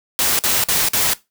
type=noise bursts; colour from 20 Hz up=white; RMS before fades=-17 dBFS; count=4; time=0.19-1.134 s; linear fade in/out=0 ms; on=200 ms; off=48 ms; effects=noise-tail reverb RT60 0.2 s tail -18 dB re dry